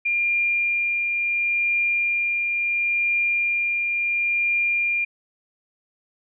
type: tone with tremolo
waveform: sine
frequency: 2400 Hz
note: D7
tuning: 37 cents sharp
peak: -18 dBFS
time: 0.05-5.05 s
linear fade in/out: 10 ms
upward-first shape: triangle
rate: 0.72 Hz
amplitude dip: 30%
effects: none